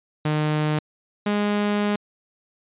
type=tone pair in turn; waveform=sawtooth; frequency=152.3 / 206.6 Hz; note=D#3 / G#3; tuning=-37 / -9 cents; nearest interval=perfect fourth; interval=528 cents; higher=second; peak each=-16 dBFS; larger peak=neither; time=0.25-0.79 / 1.26-1.96 s; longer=second; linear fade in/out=5 ms; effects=resampled to 8000 Hz